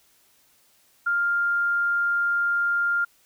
sine tone, 1400 Hz, F6, 4 cents sharp, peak -20 dBFS, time 1.06-3.05 s, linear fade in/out 10 ms, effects white hiss -61 dBFS RMS until 3.25 s

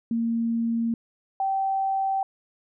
sine tone pair in turn, 230.5 / 775.3 Hz, A#3 / G5, -19 / -19 cents, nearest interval octave + major sixth, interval 2100 cents, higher second, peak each -22 dBFS, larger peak neither, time 0.11-0.94 / 1.4-2.23 s, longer neither, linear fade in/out 2 ms, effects none

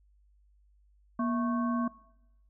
harmonic tone with a mistuned harmonic, 220 Hz, A3, in tune, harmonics 1 / 3 / 5 / 7, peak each -28 / -38 / -34 / -46 dBFS, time 1.19-1.88 s, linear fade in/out 5 ms, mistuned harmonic 1, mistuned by +140 cents, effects noise-tail reverb RT60 0.9 s tail -21 dB re dry + added 50 Hz sine -61 dBFS peak until 2.49 s

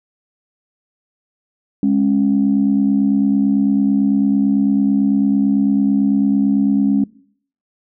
sine tone pair together, 206 / 275 Hz, G#3 / C#4, -14 / -14 cents, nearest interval perfect fourth, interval 500 cents, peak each -14 dBFS, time 1.83-7.04 s, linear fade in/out 2 ms, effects noise-tail reverb RT60 0.6 s tail -22 dB re dry + tanh soft clip ceiling -5 dBFS

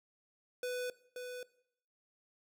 square tone with echo, 497.1 Hz, B4, 11 cents sharp, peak -36 dBFS, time 0.63-0.9 s, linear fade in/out 2 ms, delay 530 ms, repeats 1, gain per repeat -6 dB, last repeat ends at 1.43 s, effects noise-tail reverb RT60 0.7 s tail -19 dB re dry

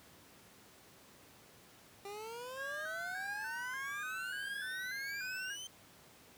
25% pulse exponential sweep, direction up, 394.9 to 3136 Hz, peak -40 dBFS, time 2.05-5.67 s, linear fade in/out 2 ms
sine tone with vibrato, 1568 Hz, G6, in tune, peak -40 dBFS, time 2.56-5.57 s, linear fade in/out 50 ms, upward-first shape square, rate 1.7 Hz, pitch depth 60 cents each way
effects pink hiss -60 dBFS RMS until 6.37 s + high-pass 100 Hz 12 dB/octave

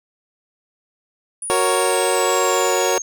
sine exponential sweep, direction down, 9770 to 6430 Hz, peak -25 dBFS, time 1.42-3.02 s, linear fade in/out 2 ms
25% pulse chord, F# major, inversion none, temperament equal, 370 / 466.2 / 554.4 Hz, F#4 / A#4 / C#5, 0 / 0 / 0 cents, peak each -17 dBFS, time 1.5-2.98 s, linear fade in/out 0 ms
effects none

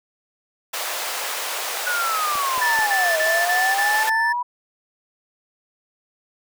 pink high-pass noise, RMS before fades -27 dBFS, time 0.73-4.1 s, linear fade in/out 10 ms, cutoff 570 Hz, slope 24 dB/octave
sine linear two-way sweep, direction down then up, 1480 to 622.3 to 987 Hz, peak -21 dBFS, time 1.86-4.43 s, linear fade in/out 10 ms, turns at 3.19 s
clicks, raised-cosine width 1 ms, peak -21 dBFS, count 3, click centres 2.355 / 2.578 / 2.789 s
triangle tone bursts, 1760 Hz, A6, in tune, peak -17 dBFS, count 6, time 2.61-4.33 s, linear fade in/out 10 ms, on 260 ms, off 32 ms
effects none

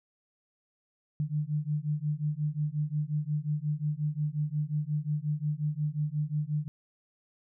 sine beating tone pair, 147.3 / 152.9 Hz, D3 / D#3, +6 / -30 cents, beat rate 5.6 Hz, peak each -31 dBFS, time 1.2-6.68 s, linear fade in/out 0 ms, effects none

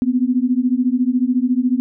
sine beating tone pair, 244 / 258 Hz, B3 / C4, -21 / -24 cents, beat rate 14 Hz, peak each -17 dBFS, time 0.02-1.8 s, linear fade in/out 0 ms, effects none

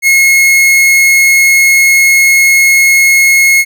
45% pulse tone, 2166 Hz, C#7, 41 cents flat, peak -4 dBFS, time 0.02-3.65 s, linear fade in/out 50 ms, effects none

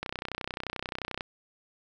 click train, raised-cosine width 0.3 ms, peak -17 dBFS, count 38, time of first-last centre 0.03-1.208 s, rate 31.4 Hz, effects none

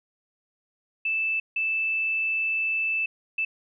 sine tone bursts at uneven times, 2637 Hz, E7, in tune, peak -23 dBFS, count 3, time 1.05-1.4 / 1.56-3.06 / 3.38-3.45 s, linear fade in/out 5 ms, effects none

